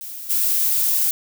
violet noise with level steps, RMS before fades -33 / -19 dBFS, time 0.01-1.11 s, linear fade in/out 0 ms, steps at 0.29 s, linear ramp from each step 20 ms, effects none

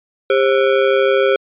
square ring-modulated tone, 466.9 Hz, A#4, 3 cents sharp, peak -9 dBFS, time 0.3-1.36 s, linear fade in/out 0 ms, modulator 66.5 Hz, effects resampled to 8000 Hz

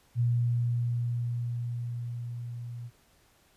sine tone with level ramp, 119.6 Hz, A#2, 45 cents sharp, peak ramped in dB -22 to -37 dBFS, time 0.15-2.91 s, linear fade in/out 50 ms, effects pink hiss -64 dBFS RMS until 3.56 s + resampled to 32000 Hz

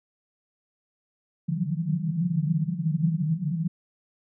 white band-pass noise, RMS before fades -26 dBFS, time 1.48-3.68 s, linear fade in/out 10 ms, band 150 to 180 Hz, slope 96 dB/octave, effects none

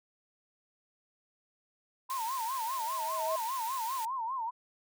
sine tone with vibrato, 979 Hz, B5, 15 cents flat, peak -32 dBFS, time 2.09-4.51 s, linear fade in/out 20 ms, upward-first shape sine, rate 5 Hz, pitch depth 170 cents each way
white high-pass noise, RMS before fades -43 dBFS, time 2.1-4.05 s, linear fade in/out 0 ms, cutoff 1300 Hz, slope 96 dB/octave
sine tone with exponential growth, 640 Hz, D#5, 49 cents sharp, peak -29 dBFS, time 2.48-3.36 s, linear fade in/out 5 ms, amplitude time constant 190 ms
effects none

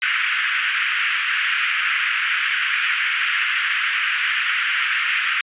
pink band-pass noise, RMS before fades -21 dBFS, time 0.02-5.41 s, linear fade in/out 2 ms, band 1400 to 3000 Hz, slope 48 dB/octave, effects resampled to 8000 Hz

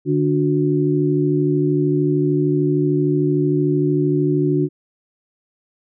sine tone cluster, 149.1 / 292.8 / 366 Hz, D3 / D4 / F#4, +27 / -5 / -19 cents, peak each -19 dBFS, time 0.05-4.69 s, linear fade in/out 50 ms, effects none

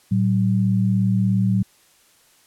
sine tone pair together, 112.92 / 189.9 Hz, A2 / F#3, +45 / +45 cents, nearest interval major sixth, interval 900 cents, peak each -19 / -18 dBFS, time 0.11-1.63 s, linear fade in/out 10 ms, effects white hiss -56 dBFS RMS until 2.46 s + low-pass 12000 Hz 12 dB/octave

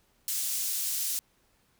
pink high-pass noise, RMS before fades -31 dBFS, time 0.28-1.19 s, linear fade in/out 0 ms, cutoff 6600 Hz, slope 12 dB/octave, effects pink hiss -68 dBFS RMS until 1.79 s

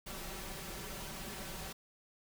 pink noise with comb filter, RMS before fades -44 dBFS, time 0.06-1.73 s, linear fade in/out 10 ms, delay 5.2 ms, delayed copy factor +0.6, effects none

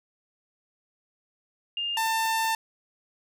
sine / sawtooth tone pair in turn, 2814 / 894.8 Hz, F7 / A5, +12 / +29 cents, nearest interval octave + minor sixth, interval 1983 cents, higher first, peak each -27 / -20 dBFS, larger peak second, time 1.77-1.97 / 1.97-2.55 s, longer second, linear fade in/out 2 ms, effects none

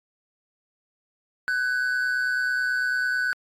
triangle tone pair together, 1500.9 / 1630 Hz, F#6 / G#6, +24 / -33 cents, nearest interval minor second, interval 143 cents, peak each -21 / -29 dBFS, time 1.48-3.33 s, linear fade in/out 0 ms, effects AAC 48 kbps

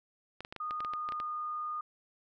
clicks, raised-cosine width 0.3 ms, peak -26 dBFS, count 11, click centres 0.406 / 0.449 / 0.525 / 0.563 / 0.709 / 0.805 / 0.848 / 0.936 / 1.089 / 1.122 / 1.201 s
sine tone with pitch glide, 1232 to 1224.2 Hz, D#6 to D#6, -17 to -28 cents, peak -34 dBFS, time 0.6-1.81 s, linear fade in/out 5 ms, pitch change -11 cents, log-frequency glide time 0.7-1.14 s
effects none

